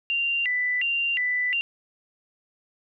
sine tone with vibrato, 2349 Hz, D7, in tune, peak -22 dBFS, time 0.1-1.61 s, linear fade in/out 0 ms, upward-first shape square, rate 1.4 Hz, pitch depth 290 cents each way, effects none

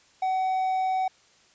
triangle tone, 753 Hz, F#5, 30 cents sharp, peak -21 dBFS, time 0.22-1.08 s, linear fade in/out 5 ms, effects white hiss -59 dBFS RMS until 1.54 s + resampled to 16000 Hz

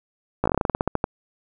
slowing click train, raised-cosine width 1 ms, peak -6 dBFS, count 15, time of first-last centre 0.44-1.041 s, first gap 16 ms, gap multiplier 1.14, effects none

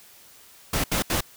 pink noise bursts, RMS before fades -24 dBFS, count 3, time 0.73-1.208 s, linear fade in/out 5 ms, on 110 ms, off 74 ms, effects white hiss -51 dBFS RMS until 1.36 s

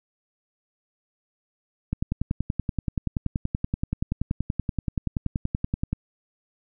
click train, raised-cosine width 5 ms, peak -12 dBFS, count 43, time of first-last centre 1.93-5.93 s, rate 10.5 Hz, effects none

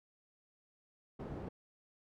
white low-pass noise, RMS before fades -44 dBFS, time 1.19-1.49 s, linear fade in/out 10 ms, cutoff 390 Hz, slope 12 dB/octave, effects none

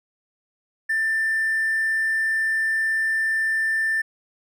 triangle tone with hard clipping, 1781 Hz, A6, 21 cents sharp, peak -20 dBFS, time 0.89-4.02 s, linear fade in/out 10 ms, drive 4 dB, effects none

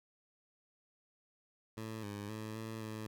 15% pulse tone with pitch steps, 110.5 / 102.3 / 109 / 111.3 / 109.1 Hz, A2 / G#2 / A2 / A2 / A2, +8 / -26 / -16 / +20 / -14 cents, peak -35 dBFS, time 1.77-3.07 s, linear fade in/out 5 ms, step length 260 ms, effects none

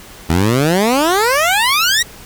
15% pulse exponential sweep, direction up, 77.78 to 1961 Hz, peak -5 dBFS, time 0.29-2.03 s, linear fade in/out 10 ms, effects pink hiss -37 dBFS RMS until 2.25 s

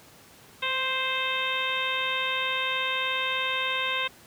harmonic tone with a mistuned harmonic, 523.3 Hz, C5, in tune, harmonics 1 / 2 / 3 / 4 / 5 / 6 / 7, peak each -37 / -32 / -34 / -33 / -31 / -34 / -33 dBFS, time 0.62-4.08 s, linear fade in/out 10 ms, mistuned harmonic 1, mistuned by -17 cents, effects pink hiss -52 dBFS RMS until 4.26 s + high-pass 100 Hz 12 dB/octave

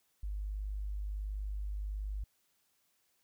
sine tone, 50.7 Hz, G#1, 41 cents flat, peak -35 dBFS, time 0.23-2.24 s, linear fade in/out 5 ms, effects white hiss -75 dBFS RMS until 3.23 s

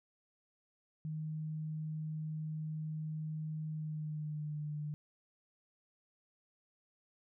sine tone with pitch glide, 155.56 to 149.74 Hz, D#3 to D3, 0 to +34 cents, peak -37 dBFS, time 1.05-4.94 s, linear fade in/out 0 ms, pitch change -66 cents, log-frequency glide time 3.71-4.6 s, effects none

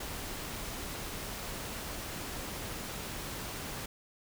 pink noise, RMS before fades -40 dBFS, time 0-3.86 s, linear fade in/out 5 ms, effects none

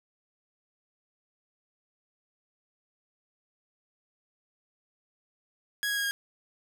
sawtooth tone with pitch steps, 1661.2 / 1649.7 / 1638.3 / 1627 Hz, G#6 / G#6 / G#6 / G#6, 0 / -12 / -24 / -36 cents, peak -24 dBFS, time 5.83-6.11 s, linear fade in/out 0 ms, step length 70 ms, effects none

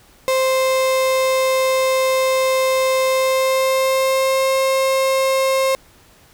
35% pulse tone with pitch glide, 523.3 to 532.1 Hz, C5 to C5, 0 to +29 cents, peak -13 dBFS, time 0.28-5.75 s, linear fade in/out 0 ms, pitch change +29 cents, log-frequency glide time 3.07-4.54 s, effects pink hiss -50 dBFS RMS until 6.33 s

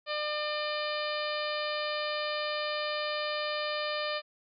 harmonic tone with a mistuned harmonic, 600 Hz, D5, 37 cents sharp, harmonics 1 / 2 / 3 / 4 / 5 / 6 / 7 / 8, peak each -34 / -37 / -39 / -40 / -41 / -42 / -42 / -43 dBFS, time 0.06-4.22 s, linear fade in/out 50 ms, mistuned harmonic 6, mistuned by +21 cents, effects none

